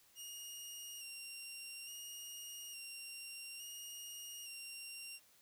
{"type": "tone with vibrato", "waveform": "15% pulse", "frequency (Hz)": 2810, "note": "F7", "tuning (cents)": 10, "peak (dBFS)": -40, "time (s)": [0.15, 5.2], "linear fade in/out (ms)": 50, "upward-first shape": "square", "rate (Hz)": 0.58, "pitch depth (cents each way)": 27, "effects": ["white hiss -68 dBFS RMS until 5.41 s"]}